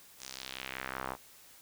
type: tone with band-pass filter sweep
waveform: sawtooth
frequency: 65.41 Hz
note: C2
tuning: in tune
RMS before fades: -42 dBFS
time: 0.18-1.17 s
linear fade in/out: 50 ms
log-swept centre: 7100 to 920 Hz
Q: 1.7
effects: white hiss -57 dBFS RMS until 1.61 s